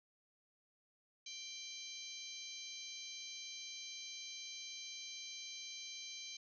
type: harmonic tone with a mistuned harmonic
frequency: 784 Hz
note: G5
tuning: in tune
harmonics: 3 / 4 / 5 / 6 / 7 / 8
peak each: -54 / -53 / -51 / -57 / -59 / -52 dBFS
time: 1.26-6.37 s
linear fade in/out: 5 ms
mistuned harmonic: 5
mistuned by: +45 cents
effects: none